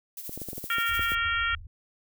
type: noise with tremolo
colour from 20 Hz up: violet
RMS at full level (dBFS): -37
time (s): 0.17-1.15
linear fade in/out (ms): 2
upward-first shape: sine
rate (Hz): 13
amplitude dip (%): 55
type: clicks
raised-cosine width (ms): 2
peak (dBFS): -25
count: 10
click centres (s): 0.294 / 0.376 / 0.417 / 0.487 / 0.531 / 0.58 / 0.641 / 0.784 / 0.994 / 1.119
type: harmonic tone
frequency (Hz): 462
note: A#4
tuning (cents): -16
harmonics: 3 / 4 / 5 / 6 / 7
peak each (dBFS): -27 / -31 / -33 / -36 / -34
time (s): 0.7-1.55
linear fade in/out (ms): 2
type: low-pass noise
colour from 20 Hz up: white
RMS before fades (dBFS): -41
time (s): 0.89-1.67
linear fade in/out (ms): 2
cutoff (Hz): 100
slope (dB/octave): 96
effects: none